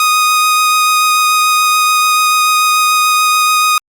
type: tone with vibrato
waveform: sawtooth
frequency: 1244.5 Hz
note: D#6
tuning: in tune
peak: -5 dBFS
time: 0-3.78 s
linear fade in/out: 2 ms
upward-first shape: triangle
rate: 6.9 Hz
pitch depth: 10 cents each way
effects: Opus 48 kbps